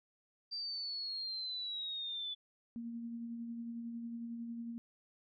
sine linear sweep, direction down, 4701 to 3460 Hz, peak -38 dBFS, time 0.51-2.35 s, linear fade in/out 20 ms
sine tone with tremolo, 233.2 Hz, A#3, 1 cent sharp, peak -39 dBFS, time 2.76-4.78 s, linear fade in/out 0 ms, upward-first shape sine, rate 11 Hz, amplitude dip 30%
effects none

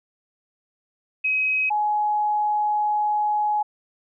sine tone pair in turn, 2537 / 840.8 Hz, D#7 / G#5, +33 / +21 cents, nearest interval octave + perfect fifth, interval 1912 cents, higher first, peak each -19 dBFS, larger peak neither, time 1.24-1.7 / 1.7-3.63 s, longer second, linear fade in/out 10 ms, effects none

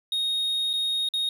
triangle tone with dropouts, 3729 Hz, A#7, in tune, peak -22 dBFS, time 0.12-1.29 s, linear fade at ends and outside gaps 2 ms, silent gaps 0.732-0.736 / 1.088-1.137 s, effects none

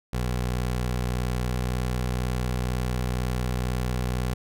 20% pulse tone with pitch glide, 61.6 to 62.06 Hz, B1 to B1, -4 to +9 cents, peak -20 dBFS, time 0.13-4.34 s, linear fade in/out 5 ms, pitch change +13 cents, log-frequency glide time 1.4-1.59 s, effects none

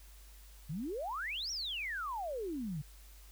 sine exponential two-way sweep, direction up then down, 136.5 to 5810 to 136.5 Hz, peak -36 dBFS, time 0.69-2.82 s, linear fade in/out 10 ms, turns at 1.51 s, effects added 50 Hz sine -53 dBFS peak until 3.31 s + white hiss -61 dBFS RMS until 3.31 s

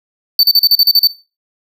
square tone bursts, 4547 Hz, C#8, 43 cents sharp, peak -6 dBFS, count 9, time 0.39-1.072 s, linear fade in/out 2 ms, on 42 ms, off 38 ms, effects noise-tail reverb RT60 0.3 s tail -17 dB re dry

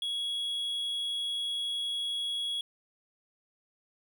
triangle tone, 3337 Hz, G#7, 8 cents sharp, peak -29 dBFS, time 0.02-2.61 s, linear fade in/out 2 ms, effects none

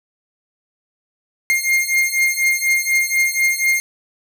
45% pulse beating tone pair, 2121 / 2125.1 Hz, C7 / C7, +23 / +26 cents, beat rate 4.1 Hz, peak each -18 dBFS, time 1.5-3.8 s, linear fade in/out 0 ms, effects none

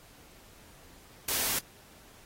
white noise, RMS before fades -30 dBFS, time 1.28-1.59 s, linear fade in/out 5 ms, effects pink hiss -56 dBFS RMS until 2.25 s + AAC 48 kbps

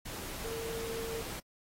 sine tone in noise, 454.9 Hz, A#4, 42 cents flat, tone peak -37 dBFS, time 0.44-1.22 s, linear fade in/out 10 ms, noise pink, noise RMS -42 dBFS, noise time 0.05-1.4 s, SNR +2 dB, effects AAC 48 kbps

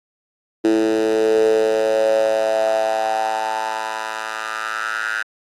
10% pulse tone with high-pass filter sweep, 110 Hz, A2, in tune, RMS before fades -19 dBFS, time 0.64-5.23 s, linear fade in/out 10 ms, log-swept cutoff 340 to 1500 Hz, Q 7, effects low-pass 8000 Hz 12 dB/octave + AAC 64 kbps

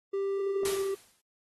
triangle tone with pitch glide, 393.6 to 390.2 Hz, G4 to G4, +7 to -8 cents, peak -26 dBFS, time 0.13-0.95 s, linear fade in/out 10 ms, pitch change -15 cents, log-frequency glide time 0.56-0.83 s
white noise with exponential decay, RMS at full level -31 dBFS, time 0.65-1.21 s, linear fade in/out 5 ms, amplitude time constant 120 ms
effects AAC 32 kbps

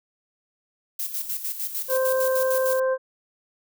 violet noise with tremolo, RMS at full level -28 dBFS, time 0.99-2.8 s, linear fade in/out 5 ms, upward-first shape square, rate 6.6 Hz, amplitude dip 60%
harmonic tone, 522 Hz, C5, 4 cents flat, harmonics 1 / 2 / 3, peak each -20 / -31 / -33 dBFS, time 1.88-2.98 s, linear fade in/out 50 ms
effects none

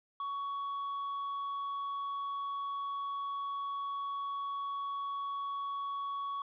triangle tone, 1120 Hz, C#6, 18 cents sharp, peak -33 dBFS, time 0.2-6.42 s, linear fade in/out 2 ms, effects resampled to 11025 Hz + 12-bit

